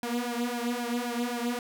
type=tone with flanger; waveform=sawtooth; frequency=240.3 Hz; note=B3; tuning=47 cents flat; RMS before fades=-31 dBFS; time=0.03-1.59 s; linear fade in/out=2 ms; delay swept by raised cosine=1.2 to 3.9 ms; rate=3.8 Hz; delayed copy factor=+0.8; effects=none